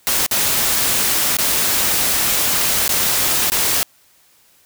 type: noise with dropouts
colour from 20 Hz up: white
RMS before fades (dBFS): -17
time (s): 0.07-3.83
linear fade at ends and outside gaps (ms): 0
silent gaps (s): 0.263-0.312 / 1.369-1.386 / 2.879-2.892 / 3.5-3.519
effects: white hiss -54 dBFS RMS until 4.65 s